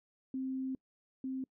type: tone pair in turn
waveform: sine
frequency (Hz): 262.6 / 262.6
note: C4 / C4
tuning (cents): +6 / +6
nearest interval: unison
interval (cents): 0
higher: neither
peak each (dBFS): -34 / -35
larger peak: first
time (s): 0.34-0.75 / 1.24-1.44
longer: first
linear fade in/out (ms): 2
effects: noise-tail reverb RT60 0.1 s tail -26 dB re dry